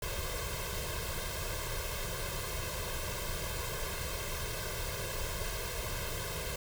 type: noise with comb filter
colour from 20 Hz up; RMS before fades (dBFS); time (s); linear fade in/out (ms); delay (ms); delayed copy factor
pink; -37; 0.02-6.56; 5; 1.9; +1
effects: none